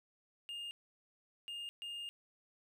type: tone bursts at uneven times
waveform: triangle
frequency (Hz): 2825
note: F7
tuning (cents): +19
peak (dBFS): -40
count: 3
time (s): 0.49-0.71 / 1.48-1.69 / 1.82-2.09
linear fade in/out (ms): 0
effects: none